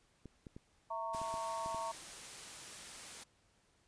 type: clicks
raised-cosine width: 3 ms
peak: -36 dBFS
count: 8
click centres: 0.257 / 0.468 / 0.565 / 1.148 / 1.216 / 1.341 / 1.661 / 1.746 s
type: chord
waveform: sine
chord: A# diminished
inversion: second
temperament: equal with one note detuned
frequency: 659.3 / 919.5 / 1108.7 Hz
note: E5 / A#5 / C#6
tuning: 0 / -24 / 0 cents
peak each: -43 / -40 / -43 dBFS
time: 0.9-1.92 s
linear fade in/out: 10 ms
type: noise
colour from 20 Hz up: white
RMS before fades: -49 dBFS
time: 1.13-3.24 s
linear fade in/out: 10 ms
effects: pink hiss -72 dBFS RMS until 3.87 s + resampled to 22050 Hz